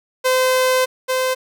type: tone pair in turn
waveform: sawtooth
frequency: 514 / 515.8 Hz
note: C5 / C5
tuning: -31 / -25 cents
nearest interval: unison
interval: 6 cents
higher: second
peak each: -10 / -13 dBFS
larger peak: first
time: 0.24-0.86 / 1.08-1.35 s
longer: first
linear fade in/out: 20 ms
effects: none